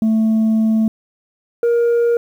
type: tone pair in turn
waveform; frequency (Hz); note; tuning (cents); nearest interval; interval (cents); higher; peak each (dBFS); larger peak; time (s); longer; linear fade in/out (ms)
sine; 220.6 / 471.1; A3 / A#4; +5 / +18; octave + minor second; 1313; second; -9; neither; 0.02-0.88 / 1.63-2.17; first; 2
effects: tanh soft clip ceiling -11 dBFS + 8-bit